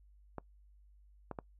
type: clicks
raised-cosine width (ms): 1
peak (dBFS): -26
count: 3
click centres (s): 0.383 / 1.313 / 1.388
effects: noise-tail reverb RT60 0.1 s tail -23 dB re dry + added 50 Hz sine -59 dBFS peak until 1.59 s